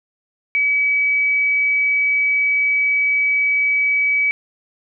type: tone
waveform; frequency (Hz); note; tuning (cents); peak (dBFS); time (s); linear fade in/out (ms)
sine; 2281; C#7; +49; -14; 0.55-4.31; 0
effects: none